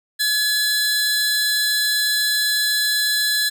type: tone pair together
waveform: sawtooth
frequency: 1700 / 4057 Hz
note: G#6 / B7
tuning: +40 / +46 cents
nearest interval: octave + minor third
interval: 1506 cents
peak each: -17 dBFS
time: 0.19-3.5 s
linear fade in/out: 20 ms
effects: none